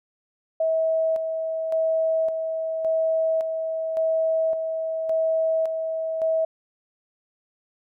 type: tone with tremolo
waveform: sine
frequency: 645 Hz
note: E5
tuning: 38 cents flat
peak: -19 dBFS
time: 0.6-6.45 s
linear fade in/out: 5 ms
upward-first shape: square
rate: 0.89 Hz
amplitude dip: 45%
effects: none